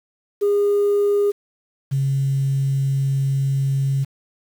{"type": "tone pair in turn", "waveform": "sine", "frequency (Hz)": [407.7, 136.53], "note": ["G#4", "C#3"], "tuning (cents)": [-32, -26], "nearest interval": "octave + perfect fifth", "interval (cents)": 1894, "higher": "first", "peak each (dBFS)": [-13, -16], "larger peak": "first", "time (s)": [[0.41, 1.32], [1.91, 4.05]], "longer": "second", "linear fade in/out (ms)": 20, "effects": ["tanh soft clip ceiling -12 dBFS", "7-bit"]}